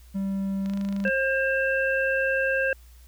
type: tone with pitch glide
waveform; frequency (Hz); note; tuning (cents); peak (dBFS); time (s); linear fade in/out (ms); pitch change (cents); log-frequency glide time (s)
triangle; 194.9 to 198.19; G3 to G3; -10 to +19; -23; 0.14-1.1; 20; +29; 0.66-0.73
type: click train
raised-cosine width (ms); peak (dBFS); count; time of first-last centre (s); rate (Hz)
0.2; -25; 12; 0.66-1.078; 26.3
type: harmonic tone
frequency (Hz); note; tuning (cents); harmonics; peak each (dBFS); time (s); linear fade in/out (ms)
534; C5; +35; 1 / 3 / 5; -25 / -24 / -32; 1.05-2.73; 2
effects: added 60 Hz sine -47 dBFS peak until 3.07 s + white hiss -59 dBFS RMS until 3.07 s